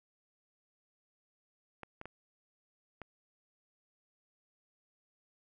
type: clicks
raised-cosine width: 0.5 ms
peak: -29 dBFS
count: 4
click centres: 1.833 / 2.014 / 2.056 / 3.017 s
effects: none